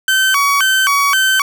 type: tone with vibrato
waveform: 30% pulse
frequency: 1318.5 Hz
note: E6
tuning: in tune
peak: -8 dBFS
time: 0.08-1.42 s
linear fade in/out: 2 ms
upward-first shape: square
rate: 1.9 Hz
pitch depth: 270 cents each way
effects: none